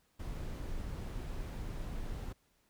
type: noise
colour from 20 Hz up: brown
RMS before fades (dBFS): -40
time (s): 0.19-2.33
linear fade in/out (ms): 10
effects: pink hiss -73 dBFS RMS until 2.69 s